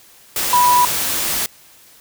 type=tone in noise; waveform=sine; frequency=983 Hz; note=B5; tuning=8 cents flat; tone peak=-10 dBFS; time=0.53-0.85 s; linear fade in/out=2 ms; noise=white; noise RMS=-20 dBFS; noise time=0.36-1.46 s; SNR=+7 dB; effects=white hiss -47 dBFS RMS until 2 s